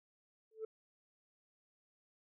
sine tone with exponential growth, 440 Hz, A4, in tune, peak -34 dBFS, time 0.51-0.65 s, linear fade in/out 5 ms, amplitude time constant 29 ms, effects tanh soft clip ceiling -36 dBFS

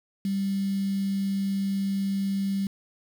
sine tone with quantisation, 196 Hz, G3, in tune, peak -24 dBFS, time 0.25-2.67 s, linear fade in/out 2 ms, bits 7, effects none

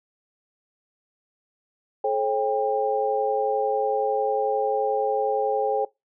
sine tone cluster, 429.9 / 541 / 798 Hz, A4 / C#5 / G5, -40 / -42 / +31 cents, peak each -25 dBFS, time 2.04-5.85 s, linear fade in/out 5 ms, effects noise-tail reverb RT60 0.2 s tail -23 dB re dry

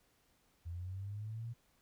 sine linear sweep, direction up, 83 to 119 Hz, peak -40 dBFS, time 0.65-1.54 s, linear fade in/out 20 ms, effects pink hiss -73 dBFS RMS until 1.81 s

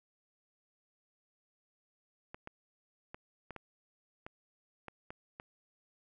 clicks, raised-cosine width 0.5 ms, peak -29 dBFS, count 9, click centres 2.345 / 2.474 / 3.145 / 3.507 / 3.563 / 4.265 / 4.883 / 5.105 / 5.399 s, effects none

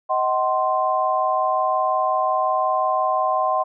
sine chord, C diminished, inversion first, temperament just, 627.9 / 753.5 / 1046.5 Hz, Eb5 / Gb5 / C6, +16 / +31 / 0 cents, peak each -23 / -22 / -21 dBFS, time 0.09-3.64 s, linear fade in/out 20 ms, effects none

